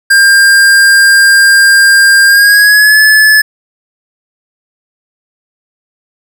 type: tone with pitch glide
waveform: square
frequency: 1600 to 1724.8 Hz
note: G6 to A6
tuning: +35 to -35 cents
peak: -3 dBFS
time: 0.1-3.42 s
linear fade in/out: 10 ms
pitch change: +130 cents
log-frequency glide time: 2.26-3 s
effects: none